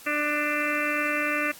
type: harmonic tone with a mistuned harmonic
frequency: 296.5 Hz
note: D4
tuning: 17 cents sharp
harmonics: 1 / 2 / 4 / 5 / 6 / 7 / 8 / 9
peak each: -32 / -32 / -32 / -32 / -32 / -32 / -32 / -32 dBFS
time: 0.06-1.52 s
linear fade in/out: 10 ms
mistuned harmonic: 7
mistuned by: -16 cents
effects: white hiss -47 dBFS RMS until 1.59 s + AAC 64 kbps